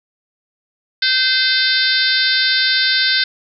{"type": "harmonic tone", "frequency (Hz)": 516, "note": "C5", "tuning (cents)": -24, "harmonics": [3, 4, 5, 6, 7, 8, 9, 10], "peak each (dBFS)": [-18, -23, -29, -27, -19, -21, -19, -24], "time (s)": [1.02, 3.24], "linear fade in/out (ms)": 5, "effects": []}